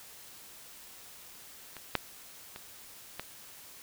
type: clicks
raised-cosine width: 0.3 ms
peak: -27 / -10 / -26 / -20 dBFS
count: 4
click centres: 1.767 / 1.953 / 2.561 / 3.196 s
effects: white hiss -51 dBFS RMS until 3.82 s